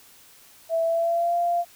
sine tone with pitch glide, 659 to 693 Hz, E5 to F5, -1 to -14 cents, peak -20 dBFS, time 0.69-1.65 s, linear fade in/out 50 ms, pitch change +87 cents, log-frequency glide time 0.83-1.36 s, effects white hiss -52 dBFS RMS until 1.75 s

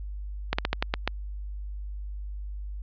slowing click train, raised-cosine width 0.3 ms, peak -8 dBFS, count 7, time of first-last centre 0.53-1.076 s, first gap 55 ms, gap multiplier 1.2, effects added 50 Hz sine -33 dBFS peak until 2.82 s + resampled to 11025 Hz

